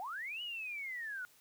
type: linear two-way sweep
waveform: sine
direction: up then down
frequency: 698.5 to 2960 to 1424 Hz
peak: -39 dBFS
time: 0-1.25 s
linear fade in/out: 0 ms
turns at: 0.42 s
effects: white hiss -65 dBFS RMS until 1.4 s